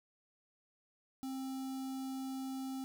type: tone with notch filter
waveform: square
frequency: 264.6 Hz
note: C4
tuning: 20 cents sharp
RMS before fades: -41 dBFS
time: 1.23-2.84 s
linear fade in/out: 0 ms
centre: 2000 Hz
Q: 0.72
effects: none